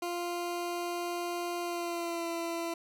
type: tone with pitch glide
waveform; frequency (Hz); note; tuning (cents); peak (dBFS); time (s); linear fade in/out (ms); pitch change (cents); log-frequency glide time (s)
20% pulse; 348.5 to 336.6; F4 to E4; -4 to +36; -28; 0.02-2.74; 5; -60; 1.61-2.29
effects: none